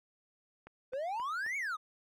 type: click train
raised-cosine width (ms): 0.5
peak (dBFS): -35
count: 4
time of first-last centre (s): 0.67-1.464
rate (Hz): 3.78
type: exponential two-way sweep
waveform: triangle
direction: up then down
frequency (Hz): 493.9 to 2294 to 1187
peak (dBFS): -32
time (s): 0.92-1.77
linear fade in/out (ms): 20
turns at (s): 1.57
effects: none